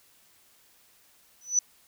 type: tone with exponential growth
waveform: sine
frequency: 5970 Hz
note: F#8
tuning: 15 cents sharp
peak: -16 dBFS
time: 1.41-1.59 s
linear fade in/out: 2 ms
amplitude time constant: 38 ms
effects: white hiss -61 dBFS RMS until 1.87 s